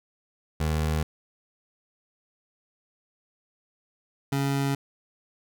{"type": "tone pair in turn", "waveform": "25% pulse", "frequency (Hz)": [77.78, 138.59], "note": ["D#2", "C#3"], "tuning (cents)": [0, 0], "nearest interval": "minor seventh", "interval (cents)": 1000, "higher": "second", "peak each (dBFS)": [-20, -20], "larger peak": "neither", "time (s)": [[0.6, 1.03], [4.32, 4.75]], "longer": "neither", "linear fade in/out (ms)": 5, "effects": []}